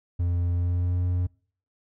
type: tone with pitch glide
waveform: triangle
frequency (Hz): 87.3 to 89.34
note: F2 to F2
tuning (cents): 0 to +40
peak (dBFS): -20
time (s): 0.19-1.27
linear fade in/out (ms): 10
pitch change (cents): +40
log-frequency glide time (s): 0.52-0.99
effects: noise-tail reverb RT60 0.5 s tail -25 dB re dry